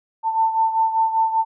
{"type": "beating tone pair", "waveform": "sine", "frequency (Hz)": [892, 897.1], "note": ["A5", "A5"], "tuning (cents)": [23, 33], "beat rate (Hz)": 5.1, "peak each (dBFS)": [-17, -23], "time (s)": [0.23, 1.45], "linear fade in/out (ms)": 50, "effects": []}